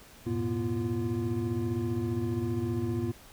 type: tone cluster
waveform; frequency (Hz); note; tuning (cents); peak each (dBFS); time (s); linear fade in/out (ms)
triangle; 87.1 / 106.9 / 122 / 241.7 / 345; F2 / A2 / B2 / B3 / F4; -4 / -49 / -21 / -37 / -21; -38 / -31 / -35 / -32 / -31; 0.26-3.12; 10
effects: pink hiss -53 dBFS RMS until 3.32 s